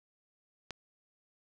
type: click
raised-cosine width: 0.2 ms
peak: -22 dBFS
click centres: 0.707 s
effects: none